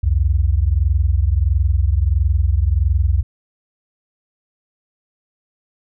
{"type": "tone pair together", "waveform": "sine", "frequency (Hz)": [64.2, 85.7], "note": ["C2", "F2"], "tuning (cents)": [-32, -32], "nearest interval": "perfect fourth", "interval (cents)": 500, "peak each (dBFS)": [-15, -16], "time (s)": [0.03, 3.23], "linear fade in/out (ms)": 10, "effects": []}